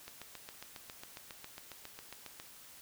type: click train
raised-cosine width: 0.2 ms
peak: -28 dBFS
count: 18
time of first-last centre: 0.08-2.399 s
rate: 7.33 Hz
effects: white hiss -55 dBFS RMS until 2.81 s